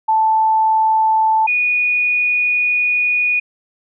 sine tone pair in turn, 879 / 2462 Hz, A5 / D#7, -2 / -19 cents, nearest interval octave + tritone, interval 1783 cents, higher second, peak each -11 / -13 dBFS, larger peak first, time 0.08-1.47 / 1.47-3.4 s, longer second, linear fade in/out 10 ms, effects none

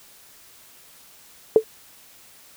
sine tone with exponential decay, 440 Hz, A4, in tune, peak -5 dBFS, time 1.56-1.64 s, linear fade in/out 1 ms, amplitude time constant 16 ms, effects white hiss -50 dBFS RMS until 2.56 s

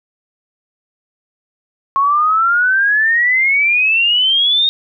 sine exponential sweep, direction up, 1086 to 3729 Hz, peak -10 dBFS, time 1.96-4.69 s, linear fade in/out 0 ms, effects none

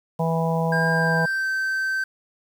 harmonic tone, 164.1 Hz, E3, 8 cents flat, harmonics 1 / 3 / 4 / 5 / 6, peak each -22 / -27 / -28 / -29 / -30 dBFS, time 0.19-1.26 s, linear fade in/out 10 ms
triangle tone with pitch glide, 1604 to 1549.4 Hz, G6 to G6, +39 to -21 cents, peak -20 dBFS, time 0.72-2.04 s, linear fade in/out 5 ms, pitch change -60 cents, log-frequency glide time 0.91-1.47 s
effects 8-bit

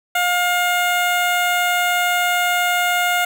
15% pulse tone with notch filter, 711 Hz, F5, 31 cents sharp, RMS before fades -18 dBFS, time 0.15-3.25 s, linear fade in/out 5 ms, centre 5500 Hz, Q 2, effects none

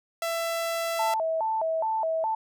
sawtooth tone, 667 Hz, E5, 20 cents sharp, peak -23 dBFS, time 0.22-1.14 s, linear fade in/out 2 ms
sine tone with vibrato, 756 Hz, F#5, 37 cents sharp, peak -24 dBFS, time 0.99-2.35 s, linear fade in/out 5 ms, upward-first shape square, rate 2.4 Hz, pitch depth 270 cents each way
effects none

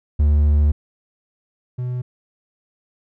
triangle tone pair in turn, 73.9 / 124.63 Hz, D2 / B2, +11 / +16 cents, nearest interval major sixth, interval 905 cents, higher second, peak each -10 / -20 dBFS, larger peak first, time 0.19-0.72 / 1.78-2.02 s, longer first, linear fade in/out 10 ms, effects none

